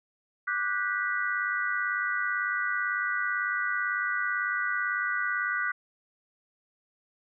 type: chord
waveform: sine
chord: G major seventh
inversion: second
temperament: just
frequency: 1176 / 1470 / 1568 / 1960 Hz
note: D6 / F#6 / G6 / B6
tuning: +2 / -12 / 0 / -14 cents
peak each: -34 / -29 / -35 / -33 dBFS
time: 0.47-5.72 s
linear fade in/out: 10 ms
effects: none